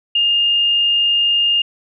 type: tone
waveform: sine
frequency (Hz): 2824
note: F7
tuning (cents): +19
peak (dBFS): -12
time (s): 0.15-1.62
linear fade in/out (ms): 5
effects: none